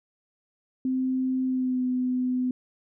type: tone with pitch glide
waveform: sine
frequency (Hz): 259.1 to 252.6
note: C4 to B3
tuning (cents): -17 to +39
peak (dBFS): -23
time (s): 0.85-2.51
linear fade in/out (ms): 2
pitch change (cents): -44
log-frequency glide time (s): 1.45-1.84
effects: none